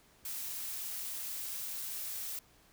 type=noise; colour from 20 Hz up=blue; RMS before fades=-40 dBFS; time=0.25-2.39 s; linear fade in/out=2 ms; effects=pink hiss -64 dBFS RMS until 2.72 s

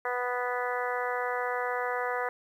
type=harmonic tone; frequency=246.9 Hz; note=B3; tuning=in tune; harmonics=2 / 3 / 4 / 5 / 6 / 7 / 8; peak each=-33 / -35 / -36 / -37 / -38 / -38 / -39 dBFS; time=0.05-2.29 s; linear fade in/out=2 ms; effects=10-bit

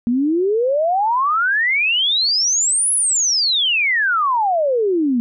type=exponential two-way sweep; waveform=sine; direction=up then down; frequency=230 to 10740 to 230 Hz; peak=-14 dBFS; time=0.07-5.2 s; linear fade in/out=0 ms; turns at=2.93 s; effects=none

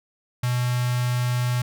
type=tone with notch filter; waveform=square; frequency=123.47 Hz; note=B2; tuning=in tune; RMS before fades=-23 dBFS; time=0.43-1.62 s; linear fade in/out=5 ms; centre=400 Hz; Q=0.58; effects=none

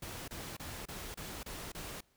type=noise bursts; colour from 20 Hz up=pink; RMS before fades=-44 dBFS; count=7; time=0.02-2.008 s; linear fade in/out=5 ms; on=260 ms; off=28 ms; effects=pink hiss -72 dBFS RMS until 2.16 s

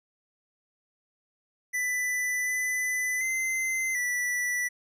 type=tone with pitch steps; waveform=square; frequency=1990 / 2002 / 2068 / 1965 Hz; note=B6 / B6 / C7 / B6; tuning=+13 / +23 / -21 / -9 cents; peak=-27 dBFS; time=1.73-4.69 s; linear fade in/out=20 ms; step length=740 ms; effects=resampled to 32000 Hz

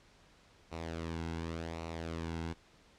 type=tone with flanger; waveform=sawtooth; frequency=82.41 Hz; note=E2; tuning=in tune; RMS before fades=-40 dBFS; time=0.71-2.54 s; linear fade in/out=20 ms; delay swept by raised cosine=0.6 to 1.7 ms; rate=0.89 Hz; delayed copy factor=-0.6; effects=pink hiss -63 dBFS RMS until 2.98 s + low-pass 6000 Hz 12 dB/octave

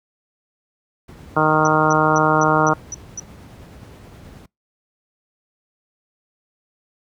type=noise with tremolo; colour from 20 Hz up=brown; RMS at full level=-35 dBFS; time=1.08-4.46 s; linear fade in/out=5 ms; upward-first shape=triangle; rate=9.5 Hz; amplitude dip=25%
type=harmonic tone; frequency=155.1 Hz; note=D#3; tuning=5 cents flat; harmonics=1 / 2 / 3 / 4 / 5 / 6 / 7 / 8 / 9; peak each=-22 / -22 / -22 / -22 / -22 / -22 / -22 / -22 / -22 dBFS; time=1.36-2.74 s; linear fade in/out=10 ms
type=tone bursts; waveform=sine; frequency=5920 Hz; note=F#8; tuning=in tune; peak=-25 dBFS; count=7; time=1.65-3.198 s; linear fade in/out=2 ms; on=24 ms; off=230 ms
effects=noise-tail reverb RT60 0.2 s tail -26 dB re dry + high-pass 80 Hz 12 dB/octave

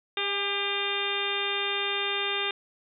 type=harmonic tone with a mistuned harmonic; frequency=400 Hz; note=G4; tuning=35 cents sharp; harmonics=1 / 2 / 3 / 4 / 5 / 6 / 7 / 8 / 9; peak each=-34 / -38 / -36 / -37 / -37 / -34 / -35 / -37 / -32 dBFS; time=0.17-2.51 s; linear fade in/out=2 ms; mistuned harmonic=2; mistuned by=+33 cents; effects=none

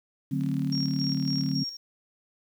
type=chord; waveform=sine; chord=D dominant seventh; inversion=none; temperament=just; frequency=146.83 / 183.54 / 220.2 / 264.3 Hz; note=D3 / F#3 / A3 / C4; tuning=0 / -14 / +2 / +18 cents; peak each=-29 / -32 / -35 / -29 dBFS; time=0.31-1.64 s; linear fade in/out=10 ms
type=click train; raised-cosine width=0.2 ms; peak=-31 dBFS; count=43; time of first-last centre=0.41-1.515 s; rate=38 Hz
type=tone with tremolo; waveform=sine; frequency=5560 Hz; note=F8; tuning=9 cents flat; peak=-30 dBFS; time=0.72-1.77 s; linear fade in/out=5 ms; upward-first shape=square; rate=3.6 Hz; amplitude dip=60%
effects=9-bit

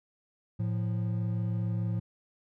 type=tone pair together; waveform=triangle; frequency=110.75 / 175.8 Hz; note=A2 / F3; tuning=+12 / +12 cents; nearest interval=minor sixth; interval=800 cents; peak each=-27 / -32 dBFS; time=0.59-2 s; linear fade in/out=10 ms; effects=none

